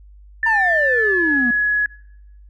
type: tone with pitch glide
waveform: sine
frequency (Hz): 1778 to 1685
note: A6 to G#6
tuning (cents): +18 to +25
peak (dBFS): -15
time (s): 0.43-1.86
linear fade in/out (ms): 2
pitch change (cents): -93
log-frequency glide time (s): 0.8-1.38
type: exponential sweep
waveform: triangle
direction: down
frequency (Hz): 948 to 230.4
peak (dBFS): -17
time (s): 0.46-1.51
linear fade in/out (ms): 5
effects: noise-tail reverb RT60 0.9 s tail -24 dB re dry + added 50 Hz sine -41 dBFS peak until 2.49 s